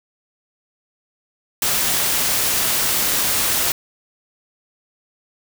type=noise; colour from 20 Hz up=white; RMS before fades=-19 dBFS; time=1.62-3.72 s; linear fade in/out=2 ms; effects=none